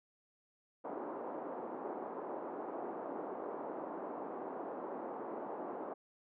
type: band-pass noise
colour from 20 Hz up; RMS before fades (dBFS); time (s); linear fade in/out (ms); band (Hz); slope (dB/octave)
pink; -43; 0.84-5.94; 10; 290 to 1000; 24
effects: none